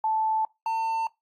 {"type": "tone pair in turn", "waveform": ["sine", "triangle"], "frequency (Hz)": [877, 899.6], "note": ["A5", "A5"], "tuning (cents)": [-6, 38], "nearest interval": "unison", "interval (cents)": 44, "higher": "second", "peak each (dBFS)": -22, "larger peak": "neither", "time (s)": [[0.04, 0.45], [0.66, 1.07]], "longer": "neither", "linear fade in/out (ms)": 2, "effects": ["noise-tail reverb RT60 0.2 s tail -22 dB re dry", "AAC 64 kbps"]}